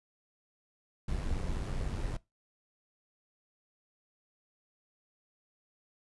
brown noise with amplitude modulation, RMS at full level -32 dBFS, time 1.08-2.17 s, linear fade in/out 5 ms, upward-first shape sine, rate 94.5 Hz, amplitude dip 50%, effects noise-tail reverb RT60 0.2 s tail -20 dB re dry + resampled to 24000 Hz

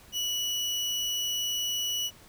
30% pulse tone, 2941 Hz, F#7, 11 cents flat, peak -25 dBFS, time 0.12-2.11 s, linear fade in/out 50 ms, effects pink hiss -54 dBFS RMS until 2.28 s

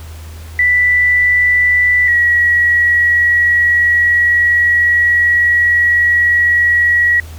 sine tone pair in turn, 1975.5 / 1918.2 Hz, B6 / A#6, 0 / +49 cents, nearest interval minor second, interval 51 cents, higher first, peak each -8 dBFS, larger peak neither, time 0.59-2.08 / 2.08-7.2 s, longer second, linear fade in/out 2 ms, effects added 80 Hz sine -28 dBFS peak until 7.38 s + pink hiss -39 dBFS RMS until 7.38 s

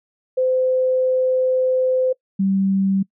sine tone pair in turn, 514 / 193.82 Hz, C5 / G3, -31 / -19 cents, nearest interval octave + perfect fourth, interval 1688 cents, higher first, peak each -15 dBFS, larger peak neither, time 0.37-2.13 / 2.39-3.03 s, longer first, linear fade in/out 10 ms, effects noise-tail reverb RT60 0.1 s tail -24 dB re dry

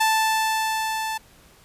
sawtooth tone with level ramp, 880 Hz, A5, in tune, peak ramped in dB -13 to -22 dBFS, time 0-1.18 s, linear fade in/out 10 ms, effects pink hiss -53 dBFS RMS until 1.64 s + resampled to 32000 Hz

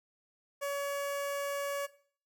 sawtooth tone with notch filter, 565 Hz, C#5, 33 cents sharp, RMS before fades -35 dBFS, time 0.61-1.87 s, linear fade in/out 20 ms, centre 3900 Hz, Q 1.5, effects noise-tail reverb RT60 0.5 s tail -17 dB re dry

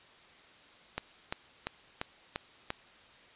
click train, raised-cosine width 0.3 ms, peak -17 dBFS, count 6, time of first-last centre 0.98-2.704 s, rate 2.9 Hz, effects white hiss -57 dBFS RMS until 3.35 s + resampled to 8000 Hz

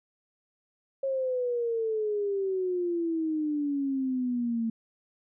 sine exponential sweep, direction down, 545 to 224.3 Hz, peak -26 dBFS, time 1.03-4.7 s, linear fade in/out 5 ms, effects none

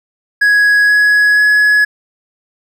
triangle tone with pitch steps, 1667 / 1677.6 / 1688.3 Hz, G#6 / G#6 / G#6, +6 / +17 / +28 cents, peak -5 dBFS, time 0.41-1.85 s, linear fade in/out 10 ms, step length 480 ms, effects none

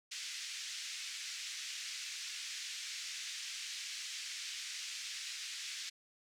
white band-pass noise, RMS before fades -44 dBFS, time 0.11-5.9 s, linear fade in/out 10 ms, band 1900 to 6600 Hz, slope 24 dB/octave, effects none

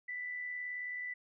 sine tone with amplitude modulation, 1983 Hz, B6, 7 cents sharp, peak -36 dBFS, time 0.08-1.14 s, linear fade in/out 10 ms, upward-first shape sine, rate 78.8 Hz, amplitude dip 35%, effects none

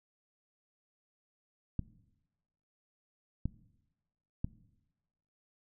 clicks, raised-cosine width 5 ms, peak -20 dBFS, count 3, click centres 1.793 / 3.456 / 4.445 s, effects noise-tail reverb RT60 1.0 s tail -19 dB re dry

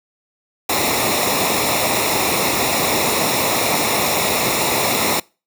pink noise with comb filter, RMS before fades -18 dBFS, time 0.69-5.2 s, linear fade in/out 5 ms, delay 0.64 ms, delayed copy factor -0.7, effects noise-tail reverb RT60 0.3 s tail -24 dB re dry + high-pass 100 Hz 12 dB/octave

